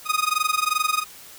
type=tone with amplitude modulation; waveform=sawtooth; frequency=1244.5 Hz; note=D#6; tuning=in tune; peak=-13 dBFS; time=0.05-1.05 s; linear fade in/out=50 ms; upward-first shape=sine; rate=22.7 Hz; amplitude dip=90%; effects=white hiss -44 dBFS RMS until 1.38 s